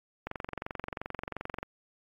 click train, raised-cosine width 0.5 ms, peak -20 dBFS, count 32, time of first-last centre 0.27-1.63 s, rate 22.8 Hz, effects AAC 32 kbps

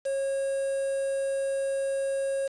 triangle tone with quantisation, 545 Hz, C#5, 29 cents flat, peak -24 dBFS, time 0.05-2.48 s, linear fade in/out 10 ms, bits 7, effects resampled to 24000 Hz

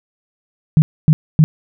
sine tone bursts, 154.9 Hz, D#3, 7 cents flat, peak -5 dBFS, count 3, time 0.77-1.44 s, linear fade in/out 0 ms, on 50 ms, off 260 ms, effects none

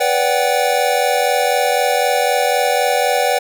square chord, G major seventh, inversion first, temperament equal with one note detuned, 493.9 / 577.6 / 740 / 784 Hz, B4 / D5 / F#5 / G5, 0 / -29 / 0 / 0 cents, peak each -20 dBFS, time 0-3.39 s, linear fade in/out 10 ms, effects none

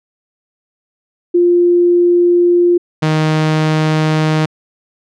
sine / sawtooth tone pair in turn, 350 / 155.91 Hz, F4 / D#3, +4 / +4 cents, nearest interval octave + major second, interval 1400 cents, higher first, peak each -7 dBFS, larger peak neither, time 1.34-2.78 / 3.02-4.46 s, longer neither, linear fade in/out 10 ms, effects low-pass 5000 Hz 12 dB/octave

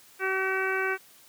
harmonic tone, 381 Hz, G4, 49 cents flat, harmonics 1 / 2 / 3 / 4 / 5 / 6 / 7, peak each -30 / -37 / -35 / -29 / -36 / -34 / -40 dBFS, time 0.19-0.98 s, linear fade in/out 50 ms, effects white hiss -55 dBFS RMS until 1.28 s + high-pass 100 Hz 12 dB/octave

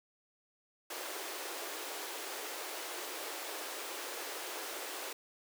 pink high-pass noise, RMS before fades -42 dBFS, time 0.9-5.13 s, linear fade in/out 5 ms, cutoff 330 Hz, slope 48 dB/octave, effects none

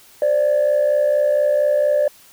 sine tone pair together, 525 / 589.3 Hz, C5 / D5, +6 / +6 cents, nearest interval major second, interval 200 cents, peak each -19 / -13 dBFS, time 0.22-2.08 s, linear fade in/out 2 ms, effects tanh soft clip ceiling -10 dBFS + white hiss -48 dBFS RMS until 2.32 s

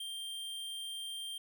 square tone, 3174 Hz, G7, 21 cents sharp, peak -40 dBFS, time 0-1.38 s, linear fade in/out 5 ms, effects none

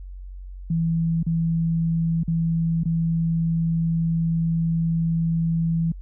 sine tone with dropouts, 164.81 Hz, E3, in tune, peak -19 dBFS, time 0.7-5.92 s, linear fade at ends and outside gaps 5 ms, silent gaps 1.23-1.265 / 2.234-2.278 / 2.835-2.855 s, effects added 46 Hz sine -34 dBFS peak until 6.01 s

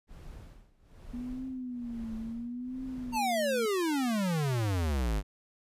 brown noise with tremolo, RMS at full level -45 dBFS, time 0.07-3.21 s, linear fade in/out 50 ms, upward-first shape sine, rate 1.1 Hz, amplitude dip 90%
sine tone with vibrato, 241 Hz, B3, 42 cents flat, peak -35 dBFS, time 1.13-3.66 s, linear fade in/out 10 ms, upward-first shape triangle, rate 0.73 Hz, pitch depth 150 cents each way
square exponential sweep, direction down, 932.3 to 47.14 Hz, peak -28 dBFS, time 3.12-5.23 s, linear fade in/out 50 ms
effects resampled to 32000 Hz

